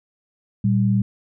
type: tone pair together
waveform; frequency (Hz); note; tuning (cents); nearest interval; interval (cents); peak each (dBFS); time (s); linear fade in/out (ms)
sine; 116.54 / 196; A#2 / G3; 0 / 0; major sixth; 900; -18; 0.64-1.02; 5
effects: none